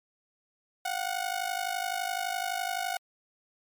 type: ring-modulated tone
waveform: sawtooth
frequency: 734 Hz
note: F#5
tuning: 14 cents flat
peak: -23 dBFS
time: 0.85-2.97 s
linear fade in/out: 2 ms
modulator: 25.9 Hz
effects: MP3 96 kbps